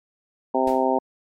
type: harmonic tone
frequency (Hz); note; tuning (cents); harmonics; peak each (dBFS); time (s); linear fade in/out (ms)
130.81; C3; 0; 2 / 3 / 4 / 5 / 6 / 7; -25 / -25 / -25 / -25 / -25 / -25; 0.54-0.99; 10
type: noise with exponential decay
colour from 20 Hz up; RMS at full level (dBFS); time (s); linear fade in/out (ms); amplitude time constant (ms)
pink; -36; 0.67-0.91; 5; 51
effects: MP3 64 kbps